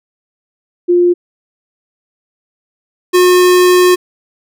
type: tone pair in turn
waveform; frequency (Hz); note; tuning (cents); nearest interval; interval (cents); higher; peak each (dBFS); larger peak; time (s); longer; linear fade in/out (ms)
sine / square; 352.1 / 361.2; F4 / F#4; +14 / -42; unison; 44; second; -6; neither; 0.88-1.14 / 3.13-3.96; second; 20
effects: none